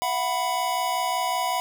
square chord, E suspended second, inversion none, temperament equal with one note detuned, 674.7 / 740 / 987.8 Hz, E5 / F#5 / B5, +40 / 0 / 0 cents, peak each -32 / -28 / -27 dBFS, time 0.02-1.6 s, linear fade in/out 0 ms, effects none

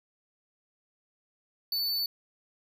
square tone, 4495 Hz, C#8, 23 cents sharp, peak -28 dBFS, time 1.72-2.06 s, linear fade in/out 2 ms, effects none

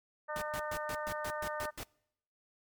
harmonic tone, 302.6 Hz, D#4, 48 cents flat, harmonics 2 / 3 / 4 / 5 / 6, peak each -39 / -42 / -42 / -45 / -45 dBFS, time 0.28-1.71 s, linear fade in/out 20 ms
pink noise bursts, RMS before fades -42 dBFS, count 9, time 0.36-1.833 s, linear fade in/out 0 ms, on 57 ms, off 120 ms
effects noise-tail reverb RT60 0.8 s tail -26 dB re dry + MP3 96 kbps

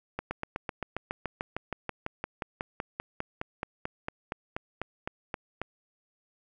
slowing click train, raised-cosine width 0.5 ms, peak -17 dBFS, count 30, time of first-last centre 0.19-5.616 s, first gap 120 ms, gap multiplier 1.03, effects none

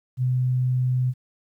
sine tone, 126.9 Hz, B2, 47 cents sharp, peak -19 dBFS, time 0.17-1.14 s, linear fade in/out 50 ms, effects 10-bit

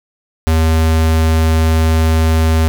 square tone, 80.3 Hz, E2, 45 cents flat, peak -10 dBFS, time 0.47-2.68 s, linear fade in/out 0 ms, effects none

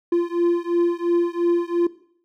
triangle beating tone pair, 343.6 / 346.5 Hz, F4 / F4, -28 / -14 cents, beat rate 2.9 Hz, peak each -19 dBFS, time 0.12-1.87 s, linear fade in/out 5 ms, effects noise-tail reverb RT60 0.6 s tail -17 dB re dry

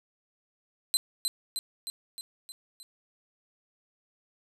25% pulse tone with echo, 4068 Hz, C8, 50 cents flat, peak -17 dBFS, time 0.94-0.97 s, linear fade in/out 0 ms, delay 310 ms, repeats 6, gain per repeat -4 dB, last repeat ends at 2.83 s, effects none

